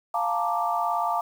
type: chord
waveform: sine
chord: Bb major seventh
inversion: second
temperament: equal with one note detuned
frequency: 698.5 / 874.4 / 932.3 / 1174.7 Hz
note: F5 / A5 / Bb5 / D6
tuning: 0 / -11 / 0 / 0 cents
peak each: -27 / -29 / -30 / -28 dBFS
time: 0.14-1.21 s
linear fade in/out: 5 ms
effects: 8-bit